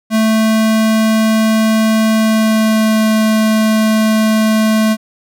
square tone with pitch glide, 220 to 218.1 Hz, A3 to A3, 0 to -15 cents, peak -10 dBFS, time 0.1-4.97 s, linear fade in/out 50 ms, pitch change -15 cents, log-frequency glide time 2.14-3.1 s, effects none

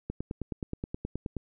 click train, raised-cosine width 3 ms, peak -20 dBFS, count 13, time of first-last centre 0.1-1.367 s, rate 9.47 Hz, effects none

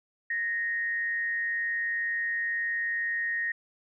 sine tone with frequency modulation, 1859 Hz, A#6, 5 cents flat, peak -27 dBFS, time 0.3-3.52 s, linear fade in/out 5 ms, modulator 158 Hz, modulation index 0.34, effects none

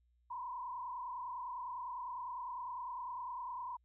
sine tone with frequency modulation, 987.8 Hz, B5, in tune, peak -40 dBFS, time 0.3-3.77 s, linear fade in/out 10 ms, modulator 29.9 Hz, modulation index 1.7, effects added 60 Hz sine -70 dBFS peak until 3.84 s

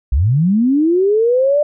sine linear sweep, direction up, 54.3 to 601 Hz, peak -10 dBFS, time 0.12-1.63 s, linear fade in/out 5 ms, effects none

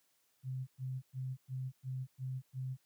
sine tone bursts, 130 Hz, C3, 11 cents flat, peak -36 dBFS, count 7, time 0.43-2.77 s, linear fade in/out 50 ms, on 240 ms, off 110 ms, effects white hiss -75 dBFS RMS until 2.85 s + high-pass 80 Hz 12 dB/octave

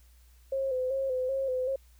sine tone with vibrato, 524 Hz, C5, 2 cents sharp, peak -27 dBFS, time 0.52-1.76 s, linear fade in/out 5 ms, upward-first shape square, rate 2.6 Hz, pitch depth 47 cents each way, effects added 60 Hz sine -55 dBFS peak until 1.99 s + white hiss -66 dBFS RMS until 1.99 s

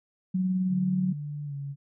sine tone with tremolo, 185.4 Hz, F#3, 4 cents sharp, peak -22 dBFS, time 0.34-1.13 s, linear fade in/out 10 ms, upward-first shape sine, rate 19 Hz, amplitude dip 30%
sine tone with pitch glide, 146.83 to 140.44 Hz, D3 to C#3, 0 to +23 cents, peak -32 dBFS, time 0.68-1.76 s, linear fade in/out 50 ms, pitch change -77 cents, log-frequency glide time 1.45-1.54 s
effects none

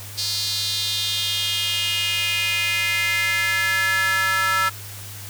square tone with high-pass filter sweep, 190 Hz, F#3, 46 cents sharp, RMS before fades -22 dBFS, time 0.17-4.7 s, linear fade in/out 20 ms, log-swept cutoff 4500 to 1400 Hz, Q 4.2, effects added 101 Hz sine -37 dBFS peak until 5.29 s + white hiss -38 dBFS RMS until 5.29 s

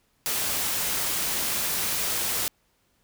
white noise, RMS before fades -27 dBFS, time 0.26-2.48 s, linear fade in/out 0 ms, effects pink hiss -68 dBFS RMS until 3.03 s

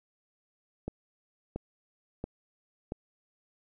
click train, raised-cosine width 2 ms, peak -21 dBFS, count 4, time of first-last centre 0.88-2.921 s, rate 1.47 Hz, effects none

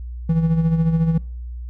triangle tone with tremolo, 163.3 Hz, E3, 16 cents flat, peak -11 dBFS, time 0.29-1.18 s, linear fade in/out 5 ms, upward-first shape sine, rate 14 Hz, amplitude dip 55%, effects noise-tail reverb RT60 0.5 s tail -24 dB re dry + added 60 Hz sine -28 dBFS peak until 1.69 s

